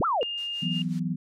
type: linear two-way sweep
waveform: sine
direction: up then down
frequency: 36.27 to 1396.9 to 430.9 Hz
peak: -22 dBFS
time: 0-0.23 s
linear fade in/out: 0 ms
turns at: 0.05 s
type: tone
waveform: sine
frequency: 2821 Hz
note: F7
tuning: 17 cents sharp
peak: -29 dBFS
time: 0.21-0.82 s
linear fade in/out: 2 ms
type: noise with tremolo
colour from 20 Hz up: blue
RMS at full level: -41 dBFS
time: 0.37-1 s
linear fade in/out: 10 ms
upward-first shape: sine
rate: 5.5 Hz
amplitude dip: 75%
type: chord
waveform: sine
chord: E suspended second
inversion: none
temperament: equal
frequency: 164.81 / 185 / 246.9 Hz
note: E3 / F#3 / B3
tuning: 0 / 0 / 0 cents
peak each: -29 / -30 / -33 dBFS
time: 0.62-1.16 s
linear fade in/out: 10 ms
effects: low-pass 5000 Hz 12 dB/octave